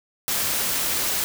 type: noise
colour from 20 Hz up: white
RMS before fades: -24 dBFS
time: 0.28-1.24 s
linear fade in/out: 0 ms
effects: none